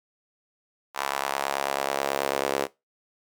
sawtooth tone with high-pass filter sweep, 69.2 Hz, C#2, 2 cents flat, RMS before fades -28 dBFS, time 0.94-2.68 s, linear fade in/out 50 ms, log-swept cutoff 930 to 460 Hz, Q 1.8, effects noise-tail reverb RT60 0.2 s tail -18 dB re dry

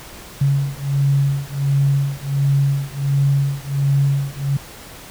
sine beating tone pair, 138.6 / 140 Hz, C#3 / C#3, 0 / +18 cents, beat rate 1.4 Hz, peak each -18 dBFS, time 0.41-4.57 s, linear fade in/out 5 ms, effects pink hiss -38 dBFS RMS until 5.1 s

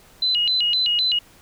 sine tone with vibrato, 3407 Hz, G#7, 44 cents sharp, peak -17 dBFS, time 0.22-1.19 s, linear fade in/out 5 ms, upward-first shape square, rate 3.9 Hz, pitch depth 290 cents each way, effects pink hiss -51 dBFS RMS until 1.41 s

